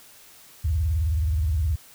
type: tone with vibrato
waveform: sine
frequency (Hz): 78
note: D#2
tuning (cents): +5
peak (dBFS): -20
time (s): 0.64-1.76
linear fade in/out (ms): 10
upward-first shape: sine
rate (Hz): 19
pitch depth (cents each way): 280
effects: white hiss -50 dBFS RMS until 1.94 s